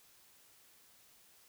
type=silence; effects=white hiss -64 dBFS RMS until 1.48 s